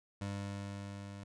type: tone with level ramp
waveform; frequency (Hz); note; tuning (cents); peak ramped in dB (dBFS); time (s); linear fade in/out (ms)
25% pulse; 100; G2; +35; -33 to -42; 0.21-1.24; 5
effects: resampled to 22050 Hz